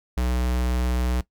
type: tone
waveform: square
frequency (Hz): 61.74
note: B1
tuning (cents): 0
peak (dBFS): -22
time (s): 0.17-1.21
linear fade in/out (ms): 5
effects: noise-tail reverb RT60 0.1 s tail -18 dB re dry